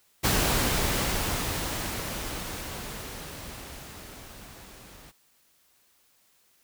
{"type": "noise with level ramp", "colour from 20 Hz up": "pink", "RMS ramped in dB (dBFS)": [-23, -50], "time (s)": [0.23, 5.12], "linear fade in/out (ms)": 20, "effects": ["white hiss -65 dBFS RMS until 6.63 s"]}